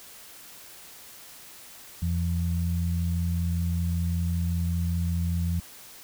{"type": "tone pair together", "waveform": "sine", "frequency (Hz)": [85.2, 170.4], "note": ["F2", "F3"], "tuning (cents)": [-42, -42], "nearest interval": "octave", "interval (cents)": 1200, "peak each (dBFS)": [-25, -29], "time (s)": [2.02, 5.6], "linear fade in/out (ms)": 5, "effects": ["white hiss -47 dBFS RMS until 6.03 s"]}